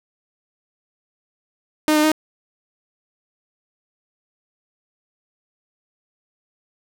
sawtooth tone with pitch steps, 306.9 / 303.7 / 310.4 Hz, D#4 / D#4 / D#4, -24 / -42 / -4 cents, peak -10 dBFS, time 1.88-2.117 s, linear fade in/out 0 ms, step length 79 ms, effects none

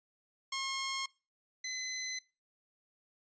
10% pulse tone pair in turn, 1076 / 2031 Hz, C6 / B6, +48 / +48 cents, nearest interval major seventh, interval 1100 cents, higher second, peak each -26 dBFS, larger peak neither, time 0.52-1.06 / 1.64-2.19 s, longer second, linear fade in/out 5 ms, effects noise-tail reverb RT60 0.3 s tail -22 dB re dry + resampled to 16000 Hz

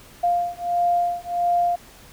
sine beating tone pair, 699 / 700.5 Hz, F5 / F5, +1 / +5 cents, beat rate 1.5 Hz, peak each -22 / -22 dBFS, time 0.23-1.76 s, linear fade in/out 10 ms, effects pink hiss -47 dBFS RMS until 2.12 s

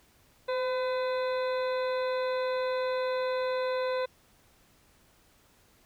harmonic tone with a mistuned harmonic, 505 Hz, B4, 39 cents sharp, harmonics 1 / 2 / 3 / 4 / 5 / 7 / 8, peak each -28 / -36 / -41 / -45 / -46 / -48 / -46 dBFS, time 0.48-4.06 s, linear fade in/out 10 ms, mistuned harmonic 1, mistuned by +29 cents, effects pink hiss -63 dBFS RMS until 5.85 s

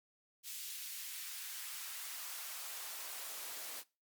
white noise with high-pass filter sweep, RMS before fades -45 dBFS, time 0.43-3.84 s, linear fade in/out 50 ms, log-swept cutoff 3000 to 370 Hz, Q 0.93, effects noise-tail reverb RT60 0.3 s tail -22 dB re dry + MP3 96 kbps

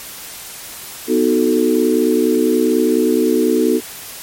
sine chord, B dominant seventh, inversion none, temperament equal, 246.9 / 311.1 / 370 / 440 Hz, B3 / D#4 / F#4 / A4, 0 / 0 / 0 / 0 cents, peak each -17 dBFS, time 1.07-3.81 s, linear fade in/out 50 ms, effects white hiss -32 dBFS RMS until 4.22 s + MP3 64 kbps

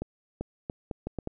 accelerating click train, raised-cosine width 2 ms, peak -19 dBFS, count 7, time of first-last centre 0.02-1.274 s, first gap 390 ms, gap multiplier 0.74, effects none

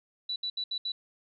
sine tone bursts at uneven times, 3951 Hz, B7, in tune, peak -30 dBFS, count 5, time 0.29-0.36 / 0.43-0.5 / 0.57-0.64 / 0.71-0.78 / 0.85-0.92 s, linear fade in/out 5 ms, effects none

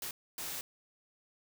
white noise bursts at uneven times, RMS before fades -40 dBFS, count 2, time 0.02-0.11 / 0.38-0.61 s, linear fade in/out 2 ms, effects none

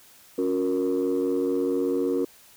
sine chord, F# major, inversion second, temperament equal with one note detuned, 277.2 / 361.5 / 466.2 Hz, C#4 / F#4 / A#4, 0 / -40 / 0 cents, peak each -25 dBFS, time 0.38-2.25 s, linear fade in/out 5 ms, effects tanh soft clip ceiling -17 dBFS + white hiss -53 dBFS RMS until 2.56 s

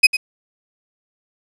35% pulse tone with echo, 2517 Hz, D#7, 19 cents sharp, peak -3 dBFS, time 0.03-0.07 s, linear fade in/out 10 ms, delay 100 ms, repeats 1, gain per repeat -13 dB, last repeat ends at 0.17 s, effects resampled to 22050 Hz + 7-bit

